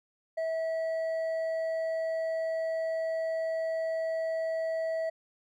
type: tone with hard clipping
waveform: sine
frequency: 649 Hz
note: E5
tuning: 27 cents flat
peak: -30 dBFS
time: 0.37-5.1 s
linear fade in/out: 10 ms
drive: 4 dB
effects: none